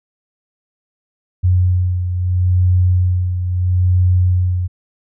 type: beating tone pair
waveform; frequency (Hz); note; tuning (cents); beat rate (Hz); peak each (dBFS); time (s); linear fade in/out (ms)
sine; 90.5 / 91.26; F#2 / F#2; -38 / -23; 0.76; -12 / -20; 1.43-4.68; 20
effects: none